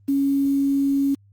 sine tone with quantisation, 277.2 Hz, C#4, in tune, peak -17 dBFS, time 0.08-1.15 s, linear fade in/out 10 ms, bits 7, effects added 100 Hz sine -51 dBFS peak until 1.32 s + Opus 32 kbps

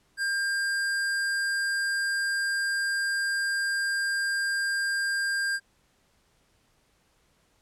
square tone, 1600 Hz, G6, 35 cents sharp, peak -26 dBFS, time 0.17-5.6 s, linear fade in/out 50 ms, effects pink hiss -67 dBFS RMS until 7.61 s + low-pass 11000 Hz 12 dB/octave

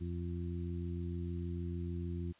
harmonic tone, 86.6 Hz, F2, 14 cents flat, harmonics 1 / 2 / 3 / 4, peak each -38 / -42 / -48 / -46 dBFS, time 0-2.33 s, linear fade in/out 20 ms, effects white hiss -65 dBFS RMS until 2.39 s + resampled to 8000 Hz

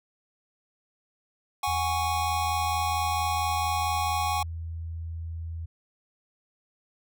square chord, F# suspended second, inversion none, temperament equal with one note detuned, 740 / 824.4 / 1108.7 Hz, F#5 / G#5 / C#6, 0 / -13 / 0 cents, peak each -33 / -29 / -31 dBFS, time 1.63-4.43 s, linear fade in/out 5 ms
sine tone, 82.41 Hz, E2, in tune, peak -32 dBFS, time 1.67-5.66 s, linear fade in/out 10 ms
effects none

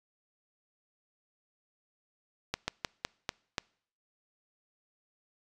slowing click train, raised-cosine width 0.2 ms, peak -13 dBFS, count 6, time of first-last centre 2.54-3.582 s, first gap 140 ms, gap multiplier 1.2, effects noise-tail reverb RT60 0.6 s tail -26 dB re dry + resampled to 24000 Hz

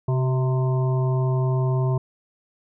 harmonic tone with a mistuned harmonic, 130.4 Hz, C3, 5 cents flat, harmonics 1 / 3 / 5 / 7 / 8, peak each -19 / -29 / -33 / -36 / -37 dBFS, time 0.08-1.98 s, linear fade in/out 5 ms, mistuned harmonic 3, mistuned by -43 cents, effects none

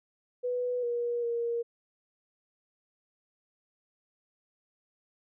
sine tone with pitch steps, 493.8 / 477.4 / 469.4 Hz, B4 / A#4 / A#4, 0 / +41 / +12 cents, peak -28 dBFS, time 0.43-1.63 s, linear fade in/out 20 ms, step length 400 ms, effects none

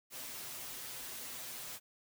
white noise with comb filter, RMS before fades -45 dBFS, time 0.1-1.8 s, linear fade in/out 50 ms, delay 7.9 ms, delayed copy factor +0.75, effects none

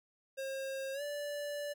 square tone with pitch glide, 537 to 582.2 Hz, C5 to D5, +45 to -15 cents, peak -38 dBFS, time 0.37-1.74 s, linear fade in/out 20 ms, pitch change +140 cents, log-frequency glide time 0.93-1.02 s, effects none

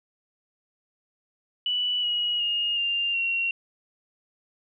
sine tone with pitch steps, 2960 / 2904 / 2849 / 2795 / 2743 Hz, F#7 / F#7 / F7 / F7 / F7, 0 / -33 / +34 / +1 / -32 cents, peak -23 dBFS, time 1.66-3.51 s, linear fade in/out 2 ms, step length 370 ms, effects none

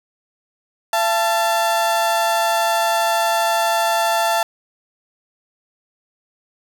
35% pulse tone pair together, 678.1 / 880 Hz, E5 / A5, +49 / 0 cents, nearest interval perfect fourth, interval 451 cents, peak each -17 dBFS, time 0.93-4.43 s, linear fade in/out 2 ms, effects none

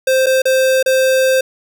square tone with dropouts, 523.3 Hz, C5, in tune, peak -11 dBFS, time 0.07-1.41 s, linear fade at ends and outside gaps 5 ms, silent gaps 0.261-0.266 / 0.42-0.454 / 0.828-0.86 s, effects none

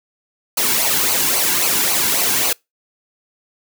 white noise with flanger, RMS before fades -17 dBFS, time 0.57-2.53 s, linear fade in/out 5 ms, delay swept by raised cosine 0.56 to 1.66 ms, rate 3.7 Hz, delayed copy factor -0.65, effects noise-tail reverb RT60 0.2 s tail -26 dB re dry

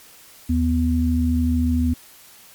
sine tone pair together, 77.78 / 246.9 Hz, D#2 / B3, 0 / 0 cents, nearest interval octave + minor sixth, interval 2000 cents, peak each -19 dBFS, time 0.49-1.94 s, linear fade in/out 10 ms, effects white hiss -47 dBFS RMS until 2.54 s + MP3 96 kbps

